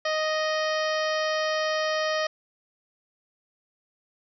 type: harmonic tone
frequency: 622.3 Hz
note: D#5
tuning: in tune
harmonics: 1 / 2 / 3 / 4 / 5 / 6 / 7 / 8 / 9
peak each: -26 / -31 / -31 / -39 / -37 / -43 / -40 / -39 / -40 dBFS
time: 0.05-2.27 s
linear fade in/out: 5 ms
effects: none